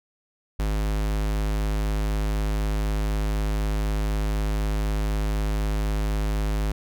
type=tone; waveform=square; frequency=52 Hz; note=G#1; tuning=3 cents sharp; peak=-23 dBFS; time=0.59-6.72 s; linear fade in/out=5 ms; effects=none